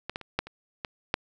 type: clicks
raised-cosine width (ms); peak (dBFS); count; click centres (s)
0.3; -16 / -16 / -26 / -9 / -26 / -16 / -7; 7; 0.096 / 0.159 / 0.213 / 0.39 / 0.47 / 0.848 / 1.141
effects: none